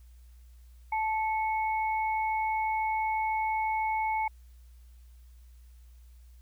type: tone pair together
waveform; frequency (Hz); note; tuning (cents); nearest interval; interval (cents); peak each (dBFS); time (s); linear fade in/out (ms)
sine; 874 / 2202; A5 / C#7; -12 / -12; octave + major third; 1600; -27 / -35; 0.92-4.28; 5
effects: added 60 Hz sine -50 dBFS peak until 6.41 s + white hiss -69 dBFS RMS until 6.41 s